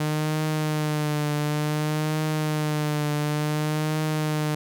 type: tone with vibrato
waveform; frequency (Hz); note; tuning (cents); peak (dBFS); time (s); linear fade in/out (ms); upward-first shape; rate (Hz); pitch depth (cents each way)
sawtooth; 151.8; D#3; -42; -19; 0-4.55; 5; triangle; 0.56; 41
effects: none